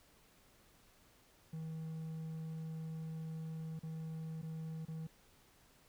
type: tone with dropouts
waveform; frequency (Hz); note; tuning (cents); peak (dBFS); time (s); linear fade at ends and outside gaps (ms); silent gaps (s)
triangle; 160; D#3; +49; -39; 1.53-5.07; 5; 3.793-3.832 / 4.417-4.428 / 4.852-4.882
effects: pink hiss -67 dBFS RMS until 5.88 s